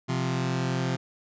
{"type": "tone pair together", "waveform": "sawtooth", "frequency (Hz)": [130.9, 174.61], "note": ["C3", "F3"], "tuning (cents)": [1, 0], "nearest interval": "perfect fourth", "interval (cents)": 499, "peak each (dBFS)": [-23, -26], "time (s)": [0.08, 0.97], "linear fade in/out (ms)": 20, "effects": ["resampled to 16000 Hz"]}